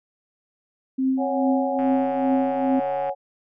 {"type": "tone with tremolo", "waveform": "sine", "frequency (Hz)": 263.2, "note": "C4", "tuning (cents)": 10, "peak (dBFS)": -17, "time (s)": [0.98, 2.8], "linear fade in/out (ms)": 10, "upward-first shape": "triangle", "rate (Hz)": 2.4, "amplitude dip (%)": 80}
{"type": "chord", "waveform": "sine", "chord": "C# suspended fourth", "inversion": "none", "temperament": "equal", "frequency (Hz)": [554.4, 740, 830.6], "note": ["C#5", "F#5", "G#5"], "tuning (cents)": [0, 0, 0], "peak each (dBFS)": [-25, -27, -30], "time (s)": [1.17, 3.15], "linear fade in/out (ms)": 50}
{"type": "click train", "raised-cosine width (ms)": 0.5, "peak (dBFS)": -25, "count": 181, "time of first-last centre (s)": [1.79, 3.094], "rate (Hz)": 138}
{"effects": []}